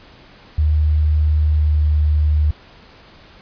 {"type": "tone with pitch glide", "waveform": "sine", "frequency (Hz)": [76.3, 75.55], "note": ["D#2", "D2"], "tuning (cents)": [-33, 50], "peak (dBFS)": -12, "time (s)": [0.58, 2.51], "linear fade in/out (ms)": 5, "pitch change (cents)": -17, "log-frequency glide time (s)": [1.49, 1.81], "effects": ["pink hiss -45 dBFS RMS until 3.41 s", "resampled to 11025 Hz"]}